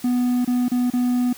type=tone with dropouts; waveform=triangle; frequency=246.9 Hz; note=B3; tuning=in tune; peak=-15 dBFS; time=0.04-1.33 s; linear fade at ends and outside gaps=5 ms; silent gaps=0.448-0.475 / 0.684-0.716 / 0.902-0.935 s; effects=white hiss -42 dBFS RMS until 1.37 s